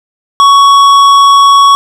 triangle tone with tanh clipping, 1117 Hz, C#6, 13 cents sharp, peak -3 dBFS, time 0.4-1.75 s, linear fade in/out 0 ms, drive 16 dB, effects none

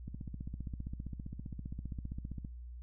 click train, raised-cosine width 5 ms, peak -29 dBFS, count 37, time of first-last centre 0.08-2.448 s, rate 15.2 Hz, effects noise-tail reverb RT60 0.5 s tail -23 dB re dry + added 60 Hz sine -44 dBFS peak until 2.82 s

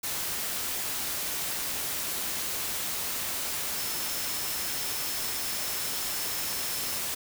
sine tone in noise, 5290 Hz, E8, 5 cents sharp, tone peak -40 dBFS, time 3.77-6.99 s, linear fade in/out 10 ms, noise white, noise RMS -32 dBFS, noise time 0.03-7.15 s, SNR -11 dB, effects none

